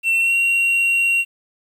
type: tone with pitch glide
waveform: triangle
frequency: 2702 to 2748 Hz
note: E7 to F7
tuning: +42 to -29 cents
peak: -13 dBFS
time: 0.03-1.25 s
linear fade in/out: 50 ms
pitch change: +29 cents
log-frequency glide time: 0.18-0.35 s
effects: 8-bit